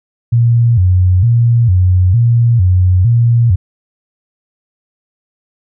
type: tone with vibrato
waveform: sine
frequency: 103.8 Hz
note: G#2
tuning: in tune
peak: -6 dBFS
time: 0.32-3.56 s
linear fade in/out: 10 ms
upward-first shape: square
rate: 1.1 Hz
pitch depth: 220 cents each way
effects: none